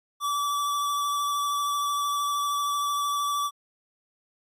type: tone with vibrato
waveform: square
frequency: 1155 Hz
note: D6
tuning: 29 cents flat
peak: -25 dBFS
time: 0.2-3.51 s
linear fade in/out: 50 ms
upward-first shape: sine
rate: 13 Hz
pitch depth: 14 cents each way
effects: MP3 64 kbps